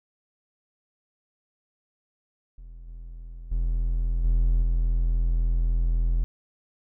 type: tone with level steps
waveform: triangle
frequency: 41.82 Hz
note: E1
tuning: 26 cents sharp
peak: -38 / -35 / -20 / -16 / -18 dBFS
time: 2.58-6.24 s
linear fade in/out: 0 ms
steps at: 2.87 / 3.51 / 4.24 / 4.62 s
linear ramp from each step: 10 ms
effects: none